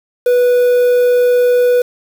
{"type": "tone with quantisation", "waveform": "triangle", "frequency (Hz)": 491.5, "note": "B4", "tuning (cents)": -8, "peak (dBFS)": -6, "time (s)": [0.26, 1.82], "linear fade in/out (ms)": 5, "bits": 5, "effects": []}